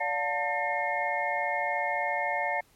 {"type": "tone cluster", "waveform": "sine", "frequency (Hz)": [579, 713, 890, 1807, 2148], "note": ["D5", "F5", "A5", "A6", "C7"], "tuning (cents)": [-25, 36, 20, 46, 45], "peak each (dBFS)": [-34, -32, -32, -34, -32], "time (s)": [0, 2.61], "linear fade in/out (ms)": 10, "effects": ["pink hiss -63 dBFS RMS until 2.75 s", "MP3 64 kbps"]}